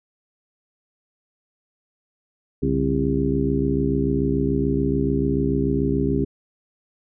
harmonic tone with a mistuned harmonic, 66.9 Hz, C2, 39 cents sharp, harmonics 1 / 2 / 3 / 4 / 5 / 6, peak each -27 / -25 / -28 / -23 / -28 / -25 dBFS, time 2.62-6.25 s, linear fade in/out 10 ms, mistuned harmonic 2, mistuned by +140 cents, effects none

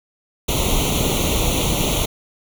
pink noise with comb filter, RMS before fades -19 dBFS, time 0.48-2.06 s, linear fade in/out 10 ms, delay 0.3 ms, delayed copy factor +1, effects none

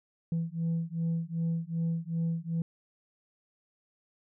sine beating tone pair, 164.5 / 167.1 Hz, E3 / E3, -3 / +24 cents, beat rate 2.6 Hz, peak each -30 dBFS, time 0.32-2.62 s, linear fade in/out 2 ms, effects tanh soft clip ceiling -25 dBFS

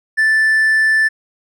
triangle tone with hard clipping, 1760 Hz, A6, in tune, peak -11 dBFS, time 0.17-1.09 s, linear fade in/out 20 ms, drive 5 dB, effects none

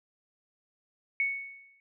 sine tone with exponential decay, 2217 Hz, C#7, in tune, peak -23 dBFS, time 1.2-1.8 s, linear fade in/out 1 ms, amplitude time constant 130 ms, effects none

